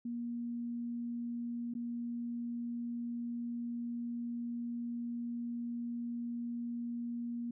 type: tone with dropouts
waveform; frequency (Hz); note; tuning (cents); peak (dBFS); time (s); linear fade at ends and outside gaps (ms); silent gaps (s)
sine; 237.3; A#3; +31; -36; 0.05-7.51; 5; 1.739-1.75
effects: none